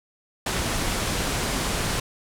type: low-pass noise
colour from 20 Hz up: pink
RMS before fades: -26 dBFS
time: 0.46-2 s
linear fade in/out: 5 ms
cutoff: 11000 Hz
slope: 24 dB/octave
effects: none